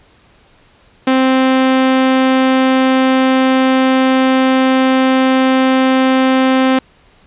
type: tone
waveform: sawtooth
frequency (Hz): 261.6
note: C4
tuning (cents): 0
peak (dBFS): -5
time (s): 1.07-6.79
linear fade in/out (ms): 5
effects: pink hiss -49 dBFS RMS until 7.26 s + resampled to 8000 Hz